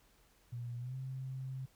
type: tone with pitch glide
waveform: sine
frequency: 120 to 131.62 Hz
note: B2 to C3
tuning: -49 to +11 cents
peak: -39 dBFS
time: 0.52-1.66 s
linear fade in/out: 10 ms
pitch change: +160 cents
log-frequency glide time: 0.78-0.96 s
effects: added 44 Hz sine -70 dBFS peak until 1.75 s + pink hiss -69 dBFS RMS until 1.75 s